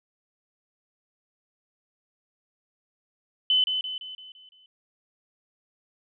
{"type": "tone with echo", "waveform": "sine", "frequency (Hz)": 3027, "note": "F#7", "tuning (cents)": 39, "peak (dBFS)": -18, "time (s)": [3.5, 3.64], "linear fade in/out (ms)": 2, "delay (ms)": 170, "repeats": 6, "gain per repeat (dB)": -6, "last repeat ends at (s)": 4.66, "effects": []}